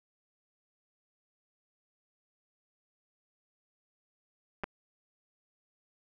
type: clicks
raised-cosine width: 0.5 ms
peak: -20 dBFS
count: 2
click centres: 4.636 / 4.641 s
effects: none